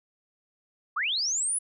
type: linear sweep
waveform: sine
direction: up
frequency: 1046.5 to 10320 Hz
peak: -25 dBFS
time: 0.96-1.59 s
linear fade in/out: 10 ms
effects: none